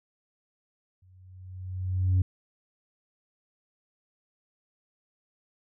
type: tone with exponential growth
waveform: sine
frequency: 92.5 Hz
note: F#2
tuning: in tune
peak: -16 dBFS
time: 1.02-2.22 s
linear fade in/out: 5 ms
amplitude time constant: 260 ms
effects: tanh soft clip ceiling -18 dBFS